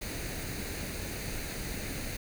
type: noise with comb filter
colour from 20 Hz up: pink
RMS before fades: -37 dBFS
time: 0.01-2.17 s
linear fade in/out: 10 ms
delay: 0.46 ms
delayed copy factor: +0.55
effects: none